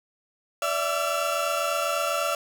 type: tone cluster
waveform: 30% pulse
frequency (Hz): 580 / 664 / 1356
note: D5 / E5 / E6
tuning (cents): -22 / +12 / +49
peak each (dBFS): -26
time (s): 0.62-2.35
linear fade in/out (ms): 2
effects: none